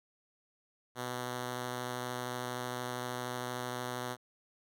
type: tone with vibrato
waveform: 5% pulse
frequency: 124.1 Hz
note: B2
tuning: 9 cents sharp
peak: -25 dBFS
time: 0.95-4.17 s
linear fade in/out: 50 ms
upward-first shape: sine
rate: 13 Hz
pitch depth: 11 cents each way
effects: none